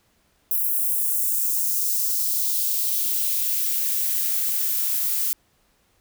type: noise with high-pass filter sweep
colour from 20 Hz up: violet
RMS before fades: -23 dBFS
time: 0.51-5.33 s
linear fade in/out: 0 ms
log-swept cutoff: 12000 to 820 Hz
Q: 1.3
effects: pink hiss -64 dBFS RMS until 6 s